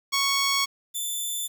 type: tone pair in turn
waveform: 10% pulse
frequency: 1108.7 / 3526 Hz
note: C#6 / A7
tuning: 0 / +3 cents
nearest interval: octave + minor sixth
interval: 2003 cents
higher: second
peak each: -13 / -20 dBFS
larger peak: first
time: 0.12-0.66 / 0.94-1.48 s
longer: neither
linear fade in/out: 20 ms
effects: 9-bit